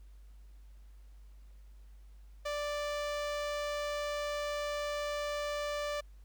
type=tone with notch filter; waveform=sawtooth; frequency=587.3 Hz; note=D5; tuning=in tune; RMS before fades=-36 dBFS; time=2.45-6.01 s; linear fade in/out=10 ms; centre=12000 Hz; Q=0.55; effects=added 50 Hz sine -51 dBFS peak until 6.24 s + pink hiss -72 dBFS RMS until 6.24 s